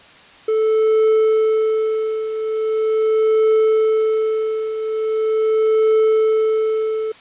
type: tone with tremolo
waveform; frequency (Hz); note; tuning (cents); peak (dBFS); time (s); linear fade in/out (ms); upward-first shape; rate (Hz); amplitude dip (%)
triangle; 437.9; A4; -8; -9; 0.48-7.12; 5; triangle; 0.41; 70
effects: white hiss -44 dBFS RMS until 7.2 s + resampled to 8000 Hz